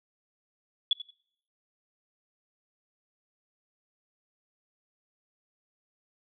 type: tone with echo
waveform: sine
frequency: 3404 Hz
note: G#7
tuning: 42 cents sharp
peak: -20 dBFS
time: 0.91-0.93 s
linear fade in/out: 2 ms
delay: 88 ms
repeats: 2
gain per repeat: -15 dB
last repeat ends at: 1.106 s
effects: noise-tail reverb RT60 0.7 s tail -25 dB re dry